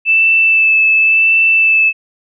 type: tone with vibrato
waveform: sine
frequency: 2637 Hz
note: E7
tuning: in tune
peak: -7 dBFS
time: 0.05-1.93 s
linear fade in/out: 50 ms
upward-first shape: sine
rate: 0.92 Hz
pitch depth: 15 cents each way
effects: none